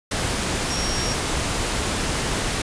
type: tone in noise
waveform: sine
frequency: 5588 Hz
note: F8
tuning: in tune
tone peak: -28 dBFS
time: 0.7-1.14 s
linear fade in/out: 5 ms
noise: pink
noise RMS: -24 dBFS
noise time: 0.11-2.62 s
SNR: -7 dB
effects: resampled to 22050 Hz